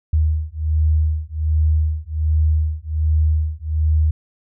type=beating tone pair; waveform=sine; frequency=77.1 / 78.4 Hz; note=D#2 / D#2; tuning=-15 / +14 cents; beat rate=1.3 Hz; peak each=-18 dBFS; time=0.13-4.11 s; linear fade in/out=5 ms; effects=none